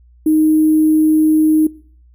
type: tone with sample-and-hold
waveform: sine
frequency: 311.1 Hz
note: D#4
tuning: in tune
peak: -9 dBFS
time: 0.26-1.67 s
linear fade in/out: 5 ms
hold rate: 11025 Hz
effects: noise-tail reverb RT60 0.5 s tail -21 dB re dry + added 60 Hz sine -44 dBFS peak until 2.14 s